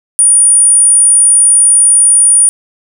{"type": "tone", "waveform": "sine", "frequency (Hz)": 9480, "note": "D9", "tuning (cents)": 15, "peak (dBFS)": -3, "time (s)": [0.19, 2.49], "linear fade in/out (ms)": 0, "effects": []}